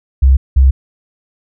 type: tone pair in turn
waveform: sine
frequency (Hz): 66.3 / 66.3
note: C2 / C2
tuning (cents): +23 / +23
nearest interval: unison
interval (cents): 0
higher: neither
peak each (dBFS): -4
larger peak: neither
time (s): 0.22-0.37 / 0.56-0.71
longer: neither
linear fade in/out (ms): 10
effects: none